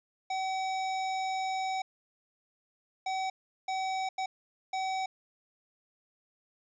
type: tone bursts at uneven times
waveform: square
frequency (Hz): 760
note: F#5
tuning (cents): +46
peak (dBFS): -31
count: 5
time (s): 0.3-1.82 / 3.06-3.3 / 3.68-4.09 / 4.18-4.26 / 4.73-5.06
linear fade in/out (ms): 5
effects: resampled to 16000 Hz